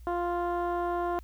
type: tone with low-pass filter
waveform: 15% pulse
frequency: 349.2 Hz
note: F4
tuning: in tune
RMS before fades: -30 dBFS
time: 0.07-1.19 s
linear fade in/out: 0 ms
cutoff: 990 Hz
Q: 0.97
effects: added 60 Hz sine -45 dBFS peak until 1.23 s + white hiss -66 dBFS RMS until 1.23 s